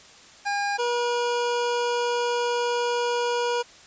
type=tone pair in turn; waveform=25% pulse; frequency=810 / 480.7 Hz; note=G#5 / B4; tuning=-43 / -47 cents; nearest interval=major sixth; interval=904 cents; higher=first; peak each=-20 / -19 dBFS; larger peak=second; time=0.45-0.78 / 0.78-3.63 s; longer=second; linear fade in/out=20 ms; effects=white hiss -49 dBFS RMS until 3.86 s + resampled to 16000 Hz